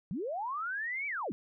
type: linear two-way sweep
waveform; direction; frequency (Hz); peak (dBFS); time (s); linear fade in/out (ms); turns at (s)
sine; up then down; 149.4 to 2331 to 149.4; -33; 0.11-1.32; 0; 1.07
effects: none